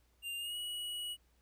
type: tone with pitch glide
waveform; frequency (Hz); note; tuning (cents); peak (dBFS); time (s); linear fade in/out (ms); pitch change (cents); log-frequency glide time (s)
square; 2794 to 2918; F7 to F#7; 0 to -25; -39; 0.22-1.17; 50; +75; 0.37-0.57
effects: added 60 Hz sine -69 dBFS peak until 1.41 s + pink hiss -75 dBFS RMS until 1.41 s